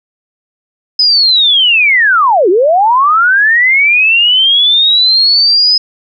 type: linear two-way sweep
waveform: sine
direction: down then up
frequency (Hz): 5080 to 335.7 to 5080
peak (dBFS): -5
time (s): 0.99-5.78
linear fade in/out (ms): 5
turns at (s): 2.49
effects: none